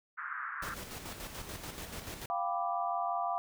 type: band-pass noise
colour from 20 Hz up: pink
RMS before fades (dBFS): -40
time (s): 0.17-0.75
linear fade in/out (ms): 20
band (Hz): 1200 to 1700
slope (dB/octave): 48
type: noise with tremolo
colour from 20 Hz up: pink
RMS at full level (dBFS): -42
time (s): 0.62-2.26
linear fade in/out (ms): 5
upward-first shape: square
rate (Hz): 6.9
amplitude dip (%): 45
type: chord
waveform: sine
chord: G dominant seventh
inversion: third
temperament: equal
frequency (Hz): 698.5 / 784 / 987.8 / 1174.7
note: F5 / G5 / B5 / D6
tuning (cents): 0 / 0 / 0 / 0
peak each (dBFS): -34 / -37 / -39 / -37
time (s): 2.3-3.38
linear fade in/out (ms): 0
effects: none